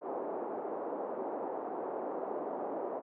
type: band-pass noise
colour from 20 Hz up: pink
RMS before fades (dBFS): -38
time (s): 0.01-3.02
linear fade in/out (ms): 50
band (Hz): 330 to 870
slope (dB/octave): 24
effects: none